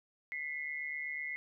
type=tone pair together; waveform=sine; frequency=2000 / 2148 Hz; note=B6 / C7; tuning=+21 / +45 cents; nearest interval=minor second; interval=124 cents; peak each=-39 / -40 dBFS; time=0.32-1.36 s; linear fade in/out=0 ms; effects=none